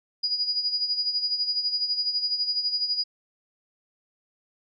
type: tone with tremolo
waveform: sine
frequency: 4900 Hz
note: D#8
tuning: 27 cents flat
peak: -21 dBFS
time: 0.23-3.04 s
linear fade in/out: 10 ms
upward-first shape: sine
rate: 12 Hz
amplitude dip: 65%
effects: none